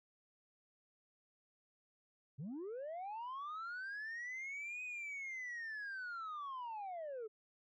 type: linear two-way sweep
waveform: sine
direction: up then down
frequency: 120.7 to 2518 to 416.5 Hz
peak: -40 dBFS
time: 2.38-7.28 s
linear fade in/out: 20 ms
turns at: 4.83 s
effects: tanh soft clip ceiling -41 dBFS